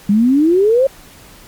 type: exponential sweep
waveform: sine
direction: up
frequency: 196 to 554.4 Hz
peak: -8 dBFS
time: 0.09-0.87 s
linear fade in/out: 5 ms
effects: pink hiss -41 dBFS RMS until 1.47 s + MP3 96 kbps